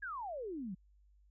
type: exponential sweep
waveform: sine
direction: down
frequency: 1697 to 173.3 Hz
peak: -39 dBFS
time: 0.02-0.75 s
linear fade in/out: 10 ms
effects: added 50 Hz sine -63 dBFS peak until 1.3 s